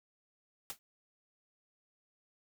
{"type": "noise with exponential decay", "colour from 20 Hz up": "white", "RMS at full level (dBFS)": -37, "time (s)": [0.7, 0.79], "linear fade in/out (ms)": 0, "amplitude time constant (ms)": 18, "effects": []}